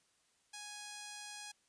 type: tone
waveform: 5% pulse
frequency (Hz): 830.6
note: G#5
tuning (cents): 0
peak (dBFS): -34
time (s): 0.53-1.52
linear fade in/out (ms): 10
effects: white hiss -74 dBFS RMS until 1.68 s + resampled to 22050 Hz